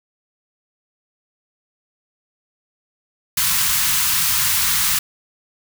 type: band-stop noise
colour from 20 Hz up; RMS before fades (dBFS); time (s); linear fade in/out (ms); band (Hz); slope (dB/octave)
white; -18; 3.37-4.99; 5; 190 to 940; 48
effects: none